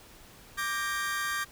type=chord; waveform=40% pulse; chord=G minor; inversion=second; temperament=equal with one note detuned; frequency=1174.7 / 1589 / 1864.7 Hz; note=D6 / G6 / Bb6; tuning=0 / +23 / 0 cents; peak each=-33 / -32 / -35 dBFS; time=0.57-1.45 s; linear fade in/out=20 ms; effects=pink hiss -53 dBFS RMS until 1.51 s